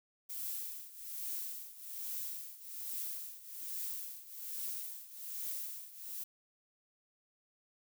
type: noise with tremolo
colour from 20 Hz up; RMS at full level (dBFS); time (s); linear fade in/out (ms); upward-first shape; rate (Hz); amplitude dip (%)
violet; -39; 0.29-6.24; 10; triangle; 1.2; 85
effects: none